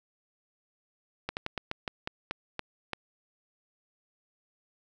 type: slowing click train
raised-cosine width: 0.3 ms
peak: -16 dBFS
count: 10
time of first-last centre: 1.29-2.933 s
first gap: 79 ms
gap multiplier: 1.2
effects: none